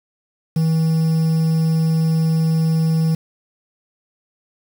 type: tone with quantisation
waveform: triangle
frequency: 161 Hz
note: E3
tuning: 41 cents flat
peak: -12 dBFS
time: 0.56-3.15 s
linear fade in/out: 5 ms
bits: 6
effects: none